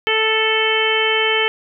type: harmonic tone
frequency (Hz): 440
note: A4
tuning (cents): 0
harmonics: 1 / 2 / 3 / 4 / 5 / 6 / 7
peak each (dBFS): -20 / -25 / -26 / -23 / -21 / -24 / -20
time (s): 0.07-1.48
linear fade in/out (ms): 0
effects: none